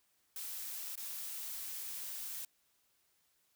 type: noise with dropouts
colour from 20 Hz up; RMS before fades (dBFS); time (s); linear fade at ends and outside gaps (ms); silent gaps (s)
blue; -43; 0.36-2.45; 2; 0.956-0.976
effects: white hiss -75 dBFS RMS until 3.55 s